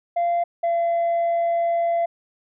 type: tone pair in turn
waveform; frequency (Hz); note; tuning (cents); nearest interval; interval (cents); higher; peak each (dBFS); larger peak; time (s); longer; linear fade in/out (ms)
sine; 690 / 680.5; F5 / F5; -21 / -45; unison; 24; first; -16; neither; 0.16-0.44 / 0.63-2.06; second; 10
effects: tanh soft clip ceiling -17 dBFS